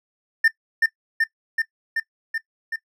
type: tone with echo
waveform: triangle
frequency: 1797 Hz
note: A6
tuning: 36 cents sharp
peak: -11 dBFS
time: 0.44-0.48 s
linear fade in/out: 5 ms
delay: 380 ms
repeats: 6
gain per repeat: -2 dB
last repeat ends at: 2.76 s
effects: noise-tail reverb RT60 0.1 s tail -18 dB re dry